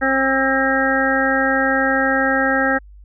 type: harmonic tone with a mistuned harmonic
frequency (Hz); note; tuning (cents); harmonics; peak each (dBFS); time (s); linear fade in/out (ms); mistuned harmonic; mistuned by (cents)
267.6; C4; +39; 1 / 2 / 3 / 5 / 6 / 7; -21 / -21 / -23 / -24 / -20 / -22; 0.01-2.79; 20; 5; -24
effects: added 50 Hz sine -39 dBFS peak until 3.04 s